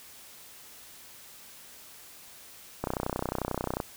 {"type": "click train", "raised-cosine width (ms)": 1, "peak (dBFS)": -15, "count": 31, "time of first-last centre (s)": [2.84, 3.802], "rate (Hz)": 31.2, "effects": ["white hiss -50 dBFS RMS until 3.96 s"]}